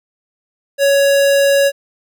square tone, 558 Hz, C#5, 11 cents sharp, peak -10 dBFS, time 0.78-1.72 s, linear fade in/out 50 ms, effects none

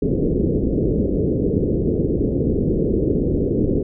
white low-pass noise, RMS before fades -19 dBFS, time 0.02-3.83 s, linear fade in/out 5 ms, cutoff 460 Hz, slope 48 dB/octave, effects none

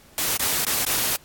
white noise with dropouts, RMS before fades -23 dBFS, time 0.18-1.16 s, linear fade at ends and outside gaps 0 ms, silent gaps 0.369-0.396 / 0.649-0.667 / 0.849-0.866 s, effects pink hiss -52 dBFS RMS until 1.24 s + AAC 64 kbps

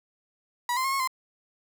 35% pulse tone with pitch steps, 970 / 1039 / 1077 / 1092 / 1037 Hz, B5 / C6 / C6 / C#6 / C6, -31 / -12 / +50 / -26 / -16 cents, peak -23 dBFS, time 0.69-1.075 s, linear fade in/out 2 ms, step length 77 ms, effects none

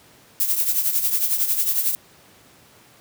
violet noise with tremolo, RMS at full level -18 dBFS, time 0.4-1.95 s, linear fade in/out 0 ms, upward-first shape triangle, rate 11 Hz, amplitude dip 70%, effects pink hiss -51 dBFS RMS until 3 s + high-pass 100 Hz 12 dB/octave

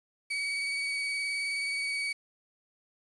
35% pulse tone with vibrato, 2260 Hz, C#7, 33 cents sharp, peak -28 dBFS, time 0.3-2.13 s, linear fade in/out 10 ms, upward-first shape sine, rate 19 Hz, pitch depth 19 cents each way, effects resampled to 22050 Hz + 9-bit

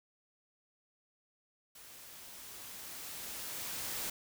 white noise with level ramp, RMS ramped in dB -54 to -38 dBFS, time 1.75-4.1 s, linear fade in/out 5 ms, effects none

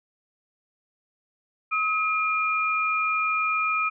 sine tone pair together, 1276 / 2409 Hz, D#6 / D7, +43 / +43 cents, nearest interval major seventh, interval 1100 cents, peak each -24 / -25 dBFS, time 1.71-3.9 s, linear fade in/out 20 ms, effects none

